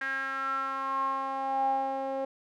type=tone with band-pass filter sweep; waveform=sawtooth; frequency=269.3 Hz; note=C#4; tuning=50 cents flat; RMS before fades=-31 dBFS; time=0.01-2.25 s; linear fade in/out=5 ms; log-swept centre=1700 to 620 Hz; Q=9.2; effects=none